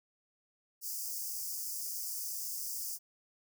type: high-pass noise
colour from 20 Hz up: white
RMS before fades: -39 dBFS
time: 0.81-2.99 s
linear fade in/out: 50 ms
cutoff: 4800 Hz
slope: 96 dB/octave
effects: none